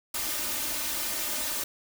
white noise with comb filter, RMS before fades -31 dBFS, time 0.14-1.64 s, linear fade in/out 5 ms, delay 3.3 ms, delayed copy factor +0.8, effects none

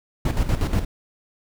brown noise with tremolo, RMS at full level -19 dBFS, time 0.25-0.85 s, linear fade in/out 5 ms, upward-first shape square, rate 8.3 Hz, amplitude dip 65%, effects none

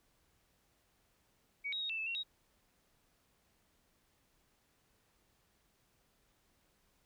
sine tone with pitch steps, 2252 / 3796 / 3751 / 2658 / 2619 / 2735 / 3792 Hz, C#7 / A#7 / A#7 / E7 / E7 / F7 / A#7, +27 / +31 / +10 / +14 / -12 / -37 / +29 cents, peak -36 dBFS, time 1.64-2.235 s, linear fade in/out 20 ms, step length 85 ms, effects pink hiss -74 dBFS RMS until 7.05 s

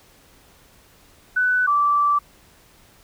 sine tone pair in turn, 1495 / 1164.2 Hz, F#6 / D6, +17 / -15 cents, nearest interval major third, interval 432 cents, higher first, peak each -16 / -15 dBFS, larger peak second, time 1.36-1.67 / 1.67-2.19 s, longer second, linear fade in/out 10 ms, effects pink hiss -53 dBFS RMS until 3.03 s

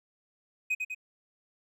triangle tone with echo, 2509 Hz, D#7, 14 cents sharp, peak -24 dBFS, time 0.7-0.75 s, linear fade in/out 10 ms, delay 99 ms, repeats 2, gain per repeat -4 dB, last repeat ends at 0.948 s, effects none

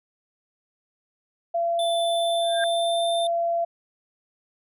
sine tone, 680 Hz, F5, 46 cents flat, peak -21 dBFS, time 1.54-3.65 s, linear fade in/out 10 ms
square tone with pitch glide, 3524 to 3584 Hz, A7 to A7, +2 to +31 cents, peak -29 dBFS, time 1.79-3.27 s, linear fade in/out 2 ms, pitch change +29 cents, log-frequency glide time 2.07-3.07 s
sine tone with exponential growth, 1604 Hz, G6, 39 cents sharp, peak -22 dBFS, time 2.41-2.64 s, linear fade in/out 1 ms, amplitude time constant 48 ms
effects none

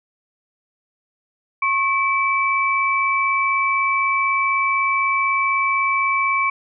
sine tone pair together, 1089 / 2308 Hz, C#6 / D7, -31 / -31 cents, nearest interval octave + minor second, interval 1300 cents, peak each -19 / -19 dBFS, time 1.62-6.5 s, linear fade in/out 5 ms, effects none

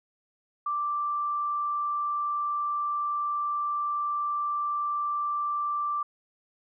sine tone, 1174.7 Hz, D6, in tune, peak -26 dBFS, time 0.66-6.03 s, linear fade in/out 5 ms, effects none

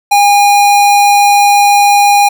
square tone, 814 Hz, G#5, 35 cents flat, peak -5 dBFS, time 0.11-2.29 s, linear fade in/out 10 ms, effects none

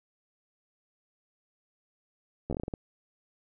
slowing click train, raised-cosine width 2 ms, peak -20 dBFS, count 9, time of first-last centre 2.5-2.738 s, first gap 12 ms, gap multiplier 1.25, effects none

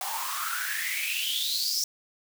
white noise with high-pass filter sweep, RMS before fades -30 dBFS, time 0.01-1.84 s, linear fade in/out 2 ms, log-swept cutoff 790 to 5600 Hz, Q 9.6, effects none

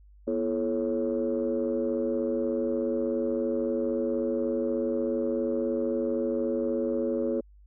sine tone cluster, 242.7 / 335.6 / 432.1 / 549 Hz, B3 / E4 / A4 / C#5, -30 / +31 / -31 / -17 cents, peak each -30 dBFS, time 0.27-7.41 s, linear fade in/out 10 ms, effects tanh soft clip ceiling -18 dBFS + added 50 Hz sine -51 dBFS peak until 7.66 s

